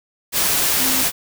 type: tone in noise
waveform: sine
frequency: 261.6 Hz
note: C4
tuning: in tune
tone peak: -26 dBFS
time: 0.77-1.05 s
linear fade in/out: 50 ms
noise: white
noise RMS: -18 dBFS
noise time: 0.32-1.12 s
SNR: -11 dB
effects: none